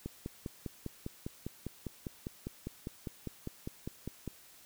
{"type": "click train", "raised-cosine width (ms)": 3, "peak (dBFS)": -25, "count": 22, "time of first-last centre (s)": [0.06, 4.277], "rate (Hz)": 4.98, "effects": ["white hiss -58 dBFS RMS until 4.65 s"]}